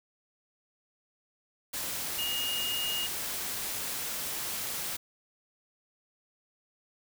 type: tone in noise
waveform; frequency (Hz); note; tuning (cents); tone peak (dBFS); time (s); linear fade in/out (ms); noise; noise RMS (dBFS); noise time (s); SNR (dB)
sine; 2855; F7; +37; -31; 2.18-3.07; 10; white; -35; 1.73-4.97; +1
effects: none